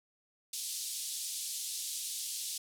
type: band-pass noise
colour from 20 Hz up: white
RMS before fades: -39 dBFS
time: 0.53-2.58 s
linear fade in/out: 5 ms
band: 3500 to 11000 Hz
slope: 24 dB/octave
effects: none